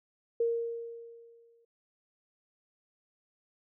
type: tone with exponential decay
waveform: sine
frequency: 464.9 Hz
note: A#4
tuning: 5 cents flat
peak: -24 dBFS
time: 0.4-1.65 s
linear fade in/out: 5 ms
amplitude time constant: 270 ms
effects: none